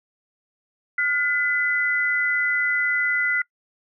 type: tone pair together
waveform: sine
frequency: 1430.6 / 2011 Hz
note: F6 / B6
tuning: +41 / +31 cents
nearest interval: tritone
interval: 590 cents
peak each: -23 / -21 dBFS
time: 0.98-3.42 s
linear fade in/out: 5 ms
effects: noise-tail reverb RT60 0.1 s tail -25 dB re dry